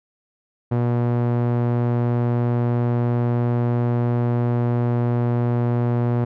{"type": "tone with low-pass filter", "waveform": "sawtooth", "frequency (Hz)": 120.2, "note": "B2", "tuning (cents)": -46, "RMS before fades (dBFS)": -20, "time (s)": [0.71, 6.25], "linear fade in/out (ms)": 10, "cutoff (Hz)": 990, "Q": 0.58, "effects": []}